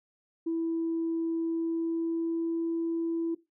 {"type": "tone with pitch glide", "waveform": "sine", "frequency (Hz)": [329.6, 332.1], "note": ["E4", "E4"], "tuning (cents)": [0, 13], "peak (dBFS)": -26, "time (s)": [0.46, 3.35], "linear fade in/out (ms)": 10, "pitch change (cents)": 13, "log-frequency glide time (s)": [1.36, 2.65], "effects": ["noise-tail reverb RT60 0.2 s tail -17 dB re dry", "tanh soft clip ceiling -23 dBFS"]}